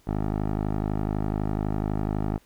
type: tone with low-pass filter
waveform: 10% pulse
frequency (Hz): 52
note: G#1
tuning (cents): +3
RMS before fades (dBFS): -27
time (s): 0.07-2.38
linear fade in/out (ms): 5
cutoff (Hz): 920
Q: 0.86
effects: pink hiss -61 dBFS RMS until 2.45 s